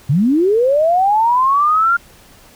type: linear sweep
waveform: sine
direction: up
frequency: 123.5 to 1412 Hz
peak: -10 dBFS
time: 0.09-1.97 s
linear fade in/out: 10 ms
effects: pink hiss -45 dBFS RMS until 2.55 s